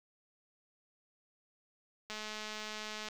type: click train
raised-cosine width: 0.2 ms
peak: -25 dBFS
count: 212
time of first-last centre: 2.1-3.086 s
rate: 214 Hz
effects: 9-bit